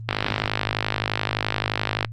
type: click train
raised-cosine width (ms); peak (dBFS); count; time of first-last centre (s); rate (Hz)
0.3; -5; 102; 0.09-2.047; 51.6
effects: added 112 Hz sine -32 dBFS peak until 2.12 s + Opus 32 kbps